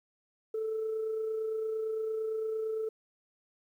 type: tone with amplitude modulation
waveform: sine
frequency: 440 Hz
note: A4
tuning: in tune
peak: -28 dBFS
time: 0.54-2.89 s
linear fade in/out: 5 ms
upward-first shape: sine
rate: 28.8 Hz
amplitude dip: 35%
effects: tanh soft clip ceiling -27 dBFS + 11-bit